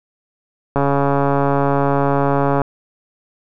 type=click train; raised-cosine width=1 ms; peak=-3 dBFS; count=261; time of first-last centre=0.76-2.617 s; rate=140 Hz; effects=none